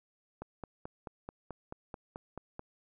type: click train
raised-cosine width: 1 ms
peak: -27 dBFS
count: 11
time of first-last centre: 0.42-2.594 s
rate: 4.6 Hz
effects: none